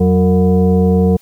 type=tone with frequency modulation; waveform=sine; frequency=185 Hz; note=F#3; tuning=in tune; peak=-8 dBFS; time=0-1.17 s; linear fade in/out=10 ms; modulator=271 Hz; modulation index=1.1; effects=white hiss -51 dBFS RMS until 1.21 s